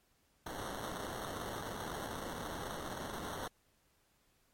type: noise with sample-and-hold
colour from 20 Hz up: white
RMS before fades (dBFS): -42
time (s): 0.46-3.48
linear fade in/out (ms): 5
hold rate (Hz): 2450
effects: pink hiss -73 dBFS RMS until 4.53 s + MP3 64 kbps